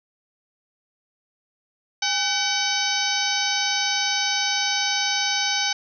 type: harmonic tone with a mistuned harmonic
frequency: 760 Hz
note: F#5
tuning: 46 cents sharp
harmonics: 1 / 2 / 3 / 4 / 5 / 6 / 7 / 8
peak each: -29 / -29 / -29 / -29 / -29 / -29 / -29 / -29 dBFS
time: 2.02-5.73 s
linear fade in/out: 5 ms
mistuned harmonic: 1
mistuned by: +130 cents
effects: none